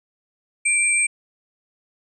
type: tone pair together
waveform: sine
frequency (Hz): 2349 / 8371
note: D7 / C9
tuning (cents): 0 / 0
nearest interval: octave + minor seventh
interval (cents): 2200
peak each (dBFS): -19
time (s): 0.65-1.07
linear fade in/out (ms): 10
effects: none